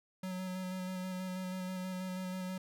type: tone with vibrato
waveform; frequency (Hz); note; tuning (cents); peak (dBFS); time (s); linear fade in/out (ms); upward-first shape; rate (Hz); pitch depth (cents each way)
square; 185; F#3; 0; -38; 0.23-2.58; 5; square; 6.2; 15
effects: none